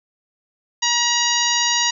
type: harmonic tone with a mistuned harmonic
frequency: 955 Hz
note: A#5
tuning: 42 cents sharp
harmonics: 1 / 2 / 3 / 4 / 5 / 6 / 7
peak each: -24 / -24 / -24 / -24 / -24 / -24 / -24 dBFS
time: 0.82-1.91 s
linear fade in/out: 10 ms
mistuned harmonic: 5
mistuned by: -19 cents
effects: none